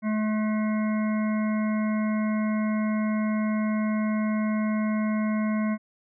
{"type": "harmonic tone", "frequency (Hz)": 215, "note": "A3", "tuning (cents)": -40, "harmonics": [1, 3, 5, 7, 9, 10], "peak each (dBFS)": [-23, -35, -37, -42, -43, -41], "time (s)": [0.02, 5.78], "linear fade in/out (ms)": 50, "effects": []}